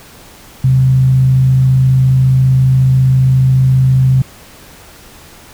sine tone with frequency modulation, 130.81 Hz, C3, in tune, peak -6 dBFS, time 0.64-4.22 s, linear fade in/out 5 ms, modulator 54.6 Hz, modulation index 0.22, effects pink hiss -38 dBFS RMS until 5.53 s

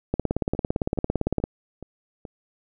two click trains, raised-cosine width 2 ms, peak -9 / -23 dBFS, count 24 / 5, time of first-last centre 0.14-1.439 / 0.55-2.252 s, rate 17.7 / 2.35 Hz, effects none

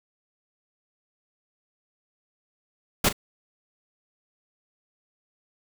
pink noise with echo, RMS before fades -20 dBFS, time 3.04-3.09 s, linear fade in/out 5 ms, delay 38 ms, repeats 1, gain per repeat -13 dB, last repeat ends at 3.128 s, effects none

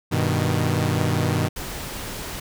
sawtooth chord, G augmented, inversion none, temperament equal, 98 / 123.47 / 155.56 Hz, G2 / B2 / D#3, 0 / 0 / 0 cents, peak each -20 dBFS, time 0.11-1.49 s, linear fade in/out 20 ms
pink noise, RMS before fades -32 dBFS, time 1.56-2.4 s, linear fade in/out 5 ms
effects none

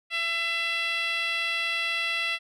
10% pulse tone with band-pass filter, 671 Hz, E5, 31 cents sharp, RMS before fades -28 dBFS, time 0.1-2.39 s, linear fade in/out 50 ms, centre 2600 Hz, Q 2, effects none

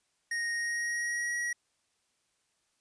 square tone with pitch glide, 1864.7 to 1910.5 Hz, A#6 to A#6, 0 to +42 cents, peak -31 dBFS, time 0.31-1.53 s, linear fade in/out 5 ms, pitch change +42 cents, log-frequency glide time 0.53-1.36 s, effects white hiss -75 dBFS RMS until 2.8 s + resampled to 22050 Hz

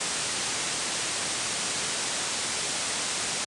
white low-pass noise, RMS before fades -30 dBFS, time 0-3.45 s, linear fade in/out 10 ms, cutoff 9500 Hz, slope 96 dB/octave, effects high-pass 100 Hz 12 dB/octave

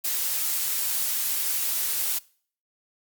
blue noise, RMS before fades -26 dBFS, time 0.04-2.19 s, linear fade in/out 10 ms, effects noise-tail reverb RT60 0.5 s tail -23 dB re dry + Opus 48 kbps

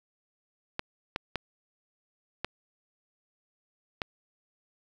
clicks, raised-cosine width 0.3 ms, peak -14 dBFS, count 5, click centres 0.794 / 1.161 / 1.357 / 2.446 / 4.018 s, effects 8-bit

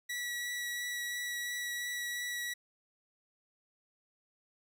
sawtooth tone with vibrato, 1939 Hz, B6, 32 cents flat, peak -32 dBFS, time 0.09-2.54 s, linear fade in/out 10 ms, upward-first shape triangle, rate 2.9 Hz, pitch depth 11 cents each way, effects none

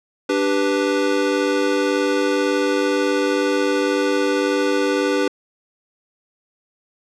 square chord, G major, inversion second, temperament equal, 293.7 / 392 / 493.9 Hz, D4 / G4 / B4, 0 / 0 / 0 cents, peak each -22 dBFS, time 0.29-5.28 s, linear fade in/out 5 ms, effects low-pass 6000 Hz 12 dB/octave

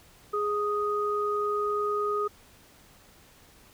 sine tone pair together, 415.3 / 1244.5 Hz, G#4 / D#6, 0 / 0 cents, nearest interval octave + perfect fifth, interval 1900 cents, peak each -28 dBFS, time 0.33-2.28 s, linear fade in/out 10 ms, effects pink hiss -56 dBFS RMS until 3.73 s

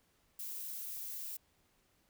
violet noise, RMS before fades -43 dBFS, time 0.39-1.37 s, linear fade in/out 5 ms, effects pink hiss -73 dBFS RMS until 2.09 s

